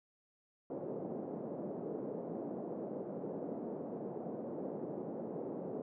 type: band-pass noise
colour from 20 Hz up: white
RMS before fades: -42 dBFS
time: 0.7-5.82 s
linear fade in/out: 2 ms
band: 170 to 550 Hz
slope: 24 dB/octave
effects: none